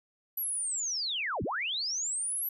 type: linear two-way sweep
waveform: sine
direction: down then up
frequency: 12000 to 55 to 12000 Hz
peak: -30 dBFS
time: 0.37-2.49 s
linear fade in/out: 5 ms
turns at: 1.43 s
effects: none